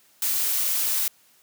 blue noise, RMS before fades -24 dBFS, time 0.22-1.08 s, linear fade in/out 2 ms, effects white hiss -59 dBFS RMS until 1.42 s + high-pass 100 Hz 12 dB/octave

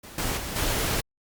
pink noise with level steps, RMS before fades -43 / -28 / -33 / -26 dBFS, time 0.03-1.01 s, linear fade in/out 10 ms, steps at 0.18 / 0.37 / 0.56 s, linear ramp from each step 2 ms, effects Opus 48 kbps

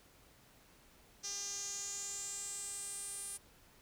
sawtooth tone with band-pass filter sweep, 401.2 Hz, G4, 40 cents sharp, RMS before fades -43 dBFS, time 1.23-3.38 s, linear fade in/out 20 ms, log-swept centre 5900 to 9500 Hz, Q 7.1, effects pink hiss -64 dBFS RMS until 3.81 s

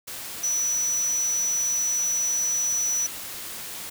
sine tone in noise, 5920 Hz, F#8, in tune, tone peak -22 dBFS, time 0.43-3.07 s, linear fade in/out 10 ms, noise white, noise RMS -36 dBFS, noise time 0.07-3.9 s, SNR +11 dB, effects none

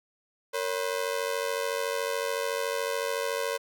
sawtooth ring-modulated tone, 510 Hz, C5, 44 cents flat, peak -21 dBFS, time 0.53-3.58 s, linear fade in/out 20 ms, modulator 46.9 Hz, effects none

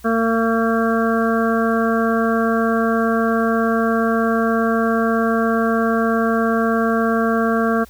harmonic tone, 227.1 Hz, A#3, 45 cents flat, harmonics 1 / 2 / 3 / 5 / 6 / 7, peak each -18 / -21 / -23 / -25 / -26 / -26 dBFS, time 0.04-7.85 s, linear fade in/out 20 ms, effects added 60 Hz sine -44 dBFS peak until 7.89 s + white hiss -49 dBFS RMS until 7.89 s

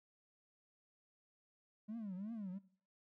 triangle tone with vibrato, 205.4 Hz, G#3, 19 cents flat, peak -39 dBFS, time 1.88-2.59 s, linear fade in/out 20 ms, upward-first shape triangle, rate 2.8 Hz, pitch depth 250 cents each way, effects noise-tail reverb RT60 0.5 s tail -21 dB re dry + tanh soft clip ceiling -37 dBFS

